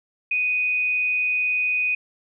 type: tone with amplitude modulation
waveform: sine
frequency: 2489 Hz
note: D#7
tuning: in tune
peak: -18 dBFS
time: 0.31-1.95 s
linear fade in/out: 5 ms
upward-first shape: sine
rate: 193 Hz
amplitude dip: 30%
effects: none